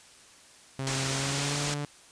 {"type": "tone with pitch glide", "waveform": "sawtooth", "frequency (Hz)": [134.2, 145.5], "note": ["C3", "D3"], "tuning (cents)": [44, -16], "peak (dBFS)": -27, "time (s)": [0.79, 1.85], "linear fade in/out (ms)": 2, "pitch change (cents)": 140, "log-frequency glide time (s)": [1.08, 1.62]}
{"type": "low-pass noise", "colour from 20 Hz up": "white", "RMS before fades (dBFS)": -33, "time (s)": [0.87, 1.74], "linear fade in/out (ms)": 0, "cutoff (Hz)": 8100, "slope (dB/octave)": 24}
{"effects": ["white hiss -54 dBFS RMS until 2.11 s", "resampled to 22050 Hz"]}